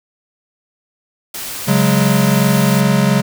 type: noise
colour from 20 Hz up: white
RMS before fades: -26 dBFS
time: 1.34-2.81 s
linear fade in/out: 5 ms
type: chord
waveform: square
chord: C# suspended fourth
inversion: none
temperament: equal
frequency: 138.59 / 185 / 207.7 Hz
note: C#3 / F#3 / G#3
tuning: 0 / 0 / 0 cents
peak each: -16 dBFS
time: 1.67-3.22 s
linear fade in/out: 20 ms
effects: none